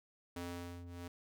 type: ring-modulated tone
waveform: sawtooth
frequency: 174.61 Hz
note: F3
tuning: in tune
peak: -36 dBFS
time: 0.36-1.08 s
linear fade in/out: 5 ms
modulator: 86.8 Hz
effects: none